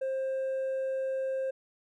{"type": "tone with hard clipping", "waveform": "triangle", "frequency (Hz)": 530, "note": "C5", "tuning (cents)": 22, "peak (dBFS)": -28, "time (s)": [0.01, 1.51], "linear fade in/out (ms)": 10, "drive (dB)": 1, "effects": []}